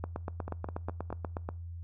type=two click trains; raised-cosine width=1 ms; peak=-21 / -24 dBFS; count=13 / 4; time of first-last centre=0.04-1.489 / 0.48-1.104 s; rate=8.28 / 4.81 Hz; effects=noise-tail reverb RT60 0.4 s tail -23 dB re dry + added 85 Hz sine -39 dBFS peak until 1.83 s